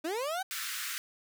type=linear sweep; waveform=30% pulse; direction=up; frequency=296.9 to 784 Hz; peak=-29 dBFS; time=0.04-0.43 s; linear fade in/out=10 ms
type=high-pass noise; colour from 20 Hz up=pink; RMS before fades=-37 dBFS; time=0.51-0.98 s; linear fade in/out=0 ms; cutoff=1300 Hz; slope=48 dB/octave
effects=none